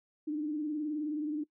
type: tone with vibrato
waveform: sine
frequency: 301.6 Hz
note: D4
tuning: 46 cents sharp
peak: -31 dBFS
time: 0.27-1.44 s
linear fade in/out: 10 ms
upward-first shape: sine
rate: 19 Hz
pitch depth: 60 cents each way
effects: noise-tail reverb RT60 0.1 s tail -20 dB re dry